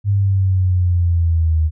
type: exponential sweep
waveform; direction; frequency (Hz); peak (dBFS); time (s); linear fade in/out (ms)
sine; down; 101.7 to 77.78; -12; 0.04-1.71; 50
effects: none